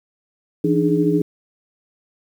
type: tone cluster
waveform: sine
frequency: 166.8 / 292.6 / 306.2 / 417.9 Hz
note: E3 / D4 / D#4 / G#4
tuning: +21 / -6 / -28 / +11 cents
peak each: -20 dBFS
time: 0.64-1.22 s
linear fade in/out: 5 ms
effects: 8-bit